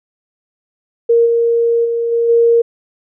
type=tone with level steps; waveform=sine; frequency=466.2 Hz; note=A#4; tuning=in tune; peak=-7 / -10 / -14 / -11 / -7 dBFS; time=1.09-2.62 s; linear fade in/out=10 ms; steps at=1.25 / 1.84 / 2.11 / 2.28 s; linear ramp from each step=20 ms; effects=none